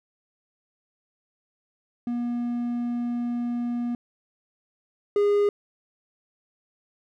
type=tone pair in turn; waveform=triangle; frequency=240 / 409.4 Hz; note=B3 / G#4; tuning=-49 / -25 cents; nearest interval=major sixth; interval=924 cents; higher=second; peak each=-23 / -16 dBFS; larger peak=second; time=2.07-3.95 / 5.16-5.49 s; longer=first; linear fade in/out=2 ms; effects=none